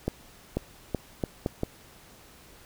accelerating click train, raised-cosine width 2 ms, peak -13 dBFS, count 6, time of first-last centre 0.08-1.634 s, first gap 490 ms, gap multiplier 0.77, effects pink hiss -53 dBFS RMS until 2.65 s

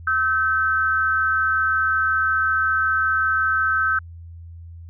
sine tone pair together, 1297 / 1542.4 Hz, E6 / G6, -28 / -28 cents, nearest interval minor third, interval 300 cents, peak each -21 / -19 dBFS, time 0.07-3.99 s, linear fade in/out 5 ms, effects added 84 Hz sine -36 dBFS peak until 4.89 s

